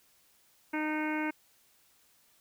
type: harmonic tone with a mistuned harmonic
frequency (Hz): 307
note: D#4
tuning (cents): -23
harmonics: 1 / 2 / 3 / 4 / 5 / 6 / 7 / 8 / 9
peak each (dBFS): -32 / -42 / -38 / -48 / -39 / -46 / -39 / -46 / -51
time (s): 0.73-1.31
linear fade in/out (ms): 10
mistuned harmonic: 7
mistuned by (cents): +19
effects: white hiss -66 dBFS RMS until 2.4 s